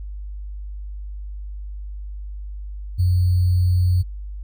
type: tone with sample-and-hold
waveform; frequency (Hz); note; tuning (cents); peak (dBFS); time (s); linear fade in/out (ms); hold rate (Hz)
sine; 90; F#2; -47; -14; 2.98-4.03; 20; 4410
effects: added 50 Hz sine -29 dBFS peak until 4.43 s

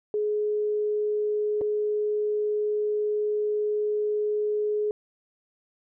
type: tone with dropouts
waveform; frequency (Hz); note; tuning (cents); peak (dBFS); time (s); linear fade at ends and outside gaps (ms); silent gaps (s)
sine; 420.9; G#4; +23; -23; 0.14-4.91; 1; 1.611-1.615
effects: none

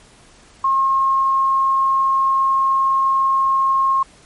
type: tone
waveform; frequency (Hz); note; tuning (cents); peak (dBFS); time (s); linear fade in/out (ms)
sine; 1075; C6; +47; -13; 0.64-4.03; 5
effects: pink hiss -48 dBFS RMS until 4.25 s + MP3 48 kbps

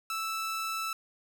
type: tone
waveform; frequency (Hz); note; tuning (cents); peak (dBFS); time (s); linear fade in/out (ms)
sawtooth; 1318.5; E6; 0; -28; 0.1-0.93; 2
effects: none

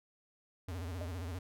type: tone with vibrato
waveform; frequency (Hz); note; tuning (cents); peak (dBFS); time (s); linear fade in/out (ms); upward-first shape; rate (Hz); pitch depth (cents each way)
square; 87.31; F2; 0; -39; 0.68-1.39; 5; sine; 15; 150
type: tone with exponential decay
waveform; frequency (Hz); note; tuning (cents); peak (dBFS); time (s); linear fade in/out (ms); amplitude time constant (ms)
sine; 610; D#5; -34; -39; 1.01-1.14; 2; 28
effects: none

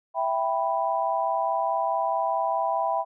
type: chord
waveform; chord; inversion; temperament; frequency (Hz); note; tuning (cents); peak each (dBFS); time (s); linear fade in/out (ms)
sine; E minor; none; equal; 659.3 / 784 / 987.8; E5 / G5 / B5; 0 / 0 / 0; -27; 0.14-3.05; 50
effects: none

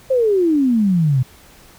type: exponential sweep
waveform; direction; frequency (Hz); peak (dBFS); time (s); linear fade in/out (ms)
sine; down; 541 to 123.47; -12; 0.1-1.23; 10
effects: pink hiss -46 dBFS RMS until 1.78 s

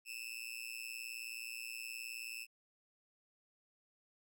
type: tone with amplitude modulation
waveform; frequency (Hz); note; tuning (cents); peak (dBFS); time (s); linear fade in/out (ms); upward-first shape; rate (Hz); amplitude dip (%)
sawtooth; 2630; E7; -5; -36; 0.05-2.47; 50; sine; 119; 100
effects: none

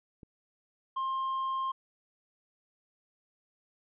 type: click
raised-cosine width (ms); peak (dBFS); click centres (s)
3; -36; 0.232
type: tone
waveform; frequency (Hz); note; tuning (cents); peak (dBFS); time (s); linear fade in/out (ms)
triangle; 1060; C6; +22; -28; 0.96-1.72; 10
effects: resampled to 8000 Hz

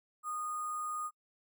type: tone with sample-and-hold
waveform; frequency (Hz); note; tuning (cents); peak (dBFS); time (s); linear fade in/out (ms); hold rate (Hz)
sine; 1228; D#6; -23; -35; 0.23-1.11; 50; 8820
effects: noise-tail reverb RT60 0.1 s tail -24 dB re dry

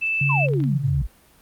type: tone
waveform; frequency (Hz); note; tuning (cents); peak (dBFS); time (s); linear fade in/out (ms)
sine; 2639; E7; +1; -20; 0.01-0.47; 20
type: tone with pitch glide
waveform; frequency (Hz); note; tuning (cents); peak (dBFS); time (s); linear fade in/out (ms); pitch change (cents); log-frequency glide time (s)
sine; 140 to 139.19; C#3 to C#3; +18 to +7; -19; 0.21-1.02; 5; -11; 0.71-0.85
type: exponential sweep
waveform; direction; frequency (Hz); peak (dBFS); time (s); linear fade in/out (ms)
sine; down; 1108.7 to 49; -23; 0.29-1.07; 10
type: clicks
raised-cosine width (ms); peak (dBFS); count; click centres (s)
0.3; -26; 4; 0.486 / 0.536 / 0.603 / 0.639
effects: pink hiss -54 dBFS RMS until 1.41 s + Opus 32 kbps

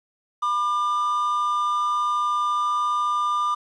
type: tone pair together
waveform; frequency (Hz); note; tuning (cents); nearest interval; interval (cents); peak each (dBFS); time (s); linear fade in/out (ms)
triangle; 987.8 / 1199.8; B5 / D6; 0 / +37; minor third; 337; -27 / -19; 0.42-3.55; 10
effects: resampled to 22050 Hz + 9-bit

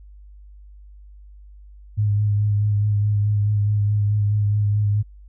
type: tone with vibrato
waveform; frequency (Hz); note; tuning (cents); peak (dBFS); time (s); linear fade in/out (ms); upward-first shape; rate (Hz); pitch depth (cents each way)
sine; 103.83; G#2; 0; -16; 1.97-5.03; 20; sine; 4.7; 23
effects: added 50 Hz sine -41 dBFS peak until 5.28 s

